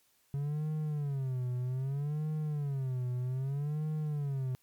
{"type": "tone with vibrato", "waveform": "triangle", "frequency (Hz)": 138.59, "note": "C#3", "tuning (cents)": 0, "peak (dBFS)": -29, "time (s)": [0.34, 4.55], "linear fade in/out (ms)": 0, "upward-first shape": "sine", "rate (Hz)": 0.63, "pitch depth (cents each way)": 190, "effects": ["white hiss -70 dBFS RMS until 4.62 s", "MP3 96 kbps"]}